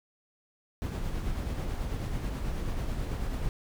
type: noise with tremolo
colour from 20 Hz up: brown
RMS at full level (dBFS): -31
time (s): 0.82-3.49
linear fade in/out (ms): 0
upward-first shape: sine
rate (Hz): 9.2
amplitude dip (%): 30
effects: none